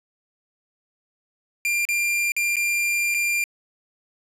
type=tone with dropouts; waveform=45% pulse; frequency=2388 Hz; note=D7; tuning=28 cents sharp; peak=-20 dBFS; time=1.65-3.44 s; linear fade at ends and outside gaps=1 ms; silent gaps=1.852-1.888 / 2.32-2.365 / 2.558-2.567 / 3.142-3.146 s; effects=resampled to 32000 Hz